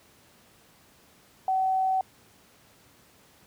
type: tone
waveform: sine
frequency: 758 Hz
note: F#5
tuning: 42 cents sharp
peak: -22 dBFS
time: 1.48-2.01 s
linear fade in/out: 2 ms
effects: pink hiss -58 dBFS RMS until 3.46 s + high-pass 80 Hz 12 dB/octave